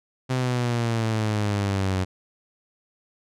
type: exponential sweep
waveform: sawtooth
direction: down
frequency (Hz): 130 to 92.5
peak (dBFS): -18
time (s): 0.29-2.05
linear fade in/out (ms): 20
effects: low-pass 8000 Hz 12 dB/octave